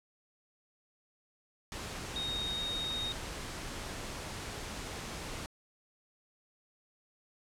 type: tone in noise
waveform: sine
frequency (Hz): 3729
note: A#7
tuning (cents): 0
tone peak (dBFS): -34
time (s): 2.16-3.12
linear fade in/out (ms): 0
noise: pink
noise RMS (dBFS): -41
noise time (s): 1.72-5.46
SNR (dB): +4
effects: low-pass 9000 Hz 12 dB/octave